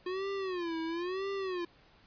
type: tone with vibrato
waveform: square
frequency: 358.1 Hz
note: F4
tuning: 43 cents sharp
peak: -34 dBFS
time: 0.06-1.65 s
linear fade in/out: 5 ms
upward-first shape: sine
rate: 1 Hz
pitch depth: 170 cents each way
effects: pink hiss -62 dBFS RMS until 2.06 s + resampled to 11025 Hz